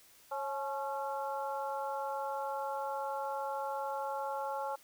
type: harmonic tone with a mistuned harmonic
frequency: 273.4 Hz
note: C#4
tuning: 24 cents flat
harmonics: 2 / 3 / 4 / 5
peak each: -39 / -37 / -44 / -44 dBFS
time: 0.31-4.76 s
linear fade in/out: 10 ms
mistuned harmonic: 3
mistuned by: +64 cents
effects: white hiss -61 dBFS RMS until 4.83 s